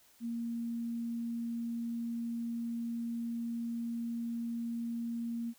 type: tone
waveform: sine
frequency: 233.1 Hz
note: A#3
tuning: in tune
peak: -34 dBFS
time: 0.2-5.54 s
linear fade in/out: 50 ms
effects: white hiss -64 dBFS RMS until 5.58 s